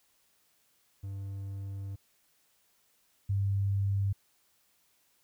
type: tone pair in turn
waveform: triangle / sine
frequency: 98.2 / 99 Hz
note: G2 / G2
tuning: +4 / +18 cents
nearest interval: unison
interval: 14 cents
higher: second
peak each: -34 / -26 dBFS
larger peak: second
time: 1.03-1.96 / 3.29-4.13 s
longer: first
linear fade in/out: 10 ms
effects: white hiss -70 dBFS RMS until 5.23 s